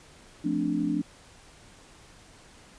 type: chord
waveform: sine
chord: D minor seventh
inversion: first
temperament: equal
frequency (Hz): 174.61 / 220 / 261.6 / 293.7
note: F3 / A3 / C4 / D4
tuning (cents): 0 / 0 / 0 / 0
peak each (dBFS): -32 / -32 / -32 / -27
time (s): 0.44-1.02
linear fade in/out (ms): 10
effects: pink hiss -53 dBFS RMS until 2.78 s + resampled to 22050 Hz